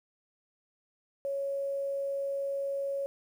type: tone with quantisation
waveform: sine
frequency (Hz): 554.4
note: C#5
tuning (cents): 0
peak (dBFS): -30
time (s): 1.25-3.06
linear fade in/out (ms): 0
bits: 10
effects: none